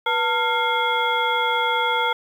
sine tone cluster, 487 / 901 / 1392 / 2131 / 3342 Hz, B4 / A5 / F6 / C7 / G#7, -24 / +41 / -6 / +31 / +10 cents, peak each -27 / -22 / -24 / -27 / -27 dBFS, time 0.06-2.13 s, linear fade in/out 5 ms, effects 8-bit

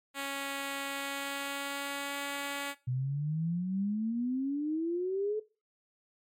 5% pulse tone with pitch glide, 277.2 to 281.9 Hz, C#4 to C#4, 0 to +29 cents, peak -23 dBFS, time 0.14-2.75 s, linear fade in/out 50 ms, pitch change +29 cents, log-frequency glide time 0.86-2.2 s
sine exponential sweep, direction up, 123.47 to 435.9 Hz, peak -29 dBFS, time 2.87-5.4 s, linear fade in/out 10 ms
effects noise-tail reverb RT60 0.3 s tail -18 dB re dry + MP3 96 kbps

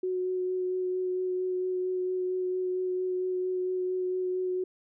sine tone with vibrato, 367.8 Hz, F#4, 10 cents flat, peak -27 dBFS, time 0.03-4.64 s, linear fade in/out 5 ms, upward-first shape sine, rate 4.4 Hz, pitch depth 11 cents each way, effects none

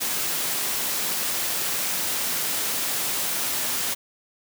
white high-pass noise, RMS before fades -26 dBFS, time 0-3.95 s, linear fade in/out 20 ms, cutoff 120 Hz, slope 12 dB/octave, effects none

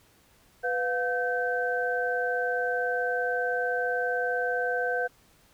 sine tone cluster, 496.5 / 712 / 1546 Hz, B4 / F5 / G6, +9 / +33 / -24 cents, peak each -29 / -31 / -29 dBFS, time 0.63-5.08 s, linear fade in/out 20 ms, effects pink hiss -61 dBFS RMS until 5.53 s

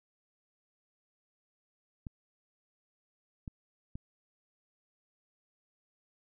clicks, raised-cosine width 5 ms, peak -28 dBFS, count 3, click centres 2.068 / 3.478 / 3.955 s, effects none

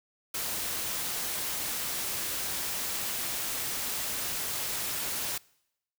white noise, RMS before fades -33 dBFS, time 0.34-5.38 s, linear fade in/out 5 ms, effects noise-tail reverb RT60 0.8 s tail -24 dB re dry

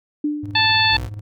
sine tone with exponential decay, 297.2 Hz, D4, 21 cents sharp, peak -16 dBFS, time 0.24-0.89 s, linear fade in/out 5 ms, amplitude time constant 140 ms
triangle tone with tremolo, 103.83 Hz, G#2, in tune, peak -25 dBFS, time 0.43-1.21 s, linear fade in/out 5 ms, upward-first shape square, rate 19 Hz, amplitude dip 50%
harmonic tone, 880 Hz, A5, in tune, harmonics 1 / 2 / 3 / 4 / 5, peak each -20 / -20 / -20 / -20 / -20 dBFS, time 0.55-0.97 s, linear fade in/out 5 ms
30% pulse tone, 61.74 Hz, B1, in tune, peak -23 dBFS, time 0.9-1.1 s, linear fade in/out 50 ms
effects none

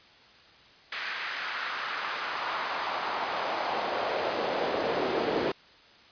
brown noise with high-pass filter sweep, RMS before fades -31 dBFS, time 0.92-5.52 s, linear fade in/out 5 ms, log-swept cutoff 1800 to 390 Hz, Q 1.7, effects white hiss -55 dBFS RMS until 6.11 s + resampled to 11025 Hz

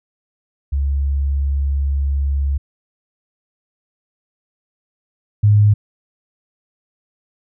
sine tone pair in turn, 69.6 / 104.28 Hz, C#2 / G#2, +8 / +8 cents, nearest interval perfect fifth, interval 700 cents, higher second, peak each -15 / -8 dBFS, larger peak second, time 0.72-2.58 / 5.43-5.74 s, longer first, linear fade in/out 10 ms, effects none

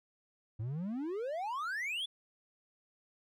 triangle exponential sweep, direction up, 103.4 to 3526 Hz, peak -33 dBFS, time 0.59-2.06 s, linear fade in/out 10 ms, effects none

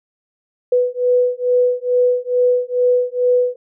sine beating tone pair, 493.9 / 496.2 Hz, B4 / B4, 0 / +8 cents, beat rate 2.3 Hz, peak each -16 dBFS, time 0.72-3.56 s, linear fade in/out 5 ms, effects none

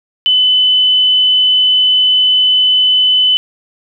sine tone, 3015 Hz, F#7, 32 cents sharp, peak -7 dBFS, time 0.26-3.37 s, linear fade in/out 0 ms, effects none

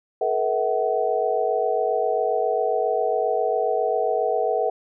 sine tone cluster, 433.6 / 481 / 649 / 752 Hz, A4 / B4 / E5 / F#5, -25 / -46 / -27 / +28 cents, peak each -25 dBFS, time 0.21-4.7 s, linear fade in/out 5 ms, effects none

